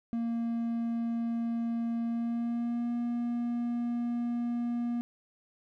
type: tone with pitch glide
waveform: triangle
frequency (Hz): 232.1 to 238.3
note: A#3 to A#3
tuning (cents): -7 to +38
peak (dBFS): -27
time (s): 0.13-5.01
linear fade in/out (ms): 0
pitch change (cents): +45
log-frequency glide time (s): 2.05-2.93
effects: none